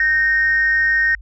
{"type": "tone pair together", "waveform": "sine", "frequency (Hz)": [1551.9, 1853], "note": ["G6", "A#6"], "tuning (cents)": [-18, -11], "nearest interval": "minor third", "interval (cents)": 307, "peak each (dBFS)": [-20, -13], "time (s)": [0, 1.15], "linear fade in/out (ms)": 2, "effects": ["tanh soft clip ceiling -7 dBFS", "added 50 Hz sine -35 dBFS peak until 1.21 s"]}